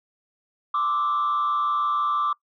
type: tone with frequency modulation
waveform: sine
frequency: 1174.7 Hz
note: D6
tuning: in tune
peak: -19 dBFS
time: 0.74-2.33 s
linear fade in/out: 5 ms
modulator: 126 Hz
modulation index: 0.63
effects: noise-tail reverb RT60 0.1 s tail -22 dB re dry + tanh soft clip ceiling -18 dBFS